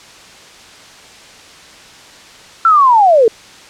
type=linear sweep; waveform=sine; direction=down; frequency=1368 to 424.2 Hz; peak=-5 dBFS; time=2.65-3.28 s; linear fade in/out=2 ms; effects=white hiss -38 dBFS RMS until 3.69 s + low-pass 6000 Hz 12 dB/octave